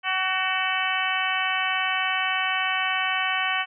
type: harmonic tone with a mistuned harmonic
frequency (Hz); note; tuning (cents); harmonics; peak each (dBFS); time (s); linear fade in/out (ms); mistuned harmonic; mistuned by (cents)
376.6; F#4; +31; 2 / 3 / 4 / 5 / 6 / 7 / 8; -30 / -30 / -30 / -30 / -30 / -30 / -30; 0.03-3.66; 50; 5; -34
effects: none